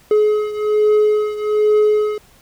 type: beating tone pair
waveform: triangle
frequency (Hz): 423.4 / 424.6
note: G#4 / G#4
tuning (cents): +33 / +38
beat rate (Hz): 1.2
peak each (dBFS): -12 / -16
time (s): 0.11-2.18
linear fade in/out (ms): 2
effects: pink hiss -50 dBFS RMS until 2.41 s